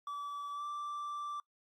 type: tone with pitch glide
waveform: triangle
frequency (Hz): 1152 to 1172.1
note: D6 to D6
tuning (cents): -34 to -4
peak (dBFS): -36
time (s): 0.07-1.4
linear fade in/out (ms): 2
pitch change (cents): +30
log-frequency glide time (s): 0.54-0.64
effects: noise-tail reverb RT60 0.1 s tail -23 dB re dry + Opus 48 kbps